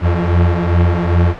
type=beating tone pair; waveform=35% pulse; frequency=85.3 / 87.8 Hz; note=F2 / F2; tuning=-40 / +10 cents; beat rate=2.5 Hz; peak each=-12 dBFS; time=0.01-1.35 s; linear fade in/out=50 ms; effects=pink hiss -31 dBFS RMS until 1.39 s + low-pass 2000 Hz 12 dB/octave